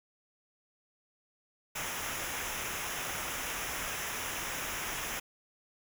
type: noise with comb filter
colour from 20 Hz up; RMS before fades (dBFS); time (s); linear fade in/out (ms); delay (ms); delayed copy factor
pink; -37; 1.75-5.2; 10; 0.23; -0.7
effects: none